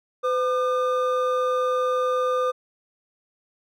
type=tone pair together; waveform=triangle; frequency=507 / 1208 Hz; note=B4 / D6; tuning=+45 / +48 cents; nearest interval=octave + minor third; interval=1503 cents; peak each=-20 / -23 dBFS; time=0.23-2.52 s; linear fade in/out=20 ms; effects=none